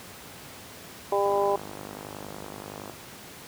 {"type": "harmonic tone", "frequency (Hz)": 200.3, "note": "G3", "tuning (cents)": 38, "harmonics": [2, 3, 4, 5], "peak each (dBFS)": [-25, -27, -28, -29], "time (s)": [1.12, 1.56], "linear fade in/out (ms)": 2}
{"type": "click train", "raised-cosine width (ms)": 1, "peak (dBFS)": -24, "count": 84, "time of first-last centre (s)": [1.26, 2.897], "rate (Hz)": 50.7}
{"effects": ["pink hiss -44 dBFS RMS until 3.47 s", "high-pass 100 Hz 12 dB/octave"]}